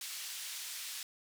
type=band-pass noise; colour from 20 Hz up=pink; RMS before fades=-43 dBFS; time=0.01-1.03 s; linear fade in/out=2 ms; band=2900 to 14000 Hz; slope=12 dB/octave; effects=none